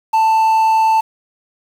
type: tone with quantisation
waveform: triangle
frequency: 885 Hz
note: A5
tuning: 10 cents sharp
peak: -8 dBFS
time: 0.13-1.01 s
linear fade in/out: 10 ms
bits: 6
effects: none